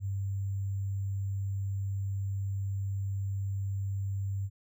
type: tone with sample-and-hold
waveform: sine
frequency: 98 Hz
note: G2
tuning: in tune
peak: -30 dBFS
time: 0-4.5 s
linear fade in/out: 50 ms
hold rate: 7350 Hz
effects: none